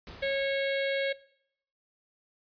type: noise with exponential decay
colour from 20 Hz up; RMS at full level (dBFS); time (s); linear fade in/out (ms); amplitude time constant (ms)
pink; -44; 0.07-1.22; 1; 250
type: harmonic tone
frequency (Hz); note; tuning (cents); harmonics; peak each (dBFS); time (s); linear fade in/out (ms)
548; C#5; -20; 1 / 3 / 4 / 5 / 6 / 7 / 8; -28 / -36 / -35 / -46 / -41 / -42 / -48; 0.22-1.13; 10
effects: noise-tail reverb RT60 0.7 s tail -20 dB re dry + resampled to 11025 Hz